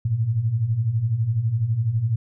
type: beating tone pair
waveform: sine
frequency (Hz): 104.6 / 116.6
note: G#2 / A#2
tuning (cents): +13 / +1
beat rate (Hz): 12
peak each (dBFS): -26 / -20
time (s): 0.05-2.16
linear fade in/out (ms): 5
effects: none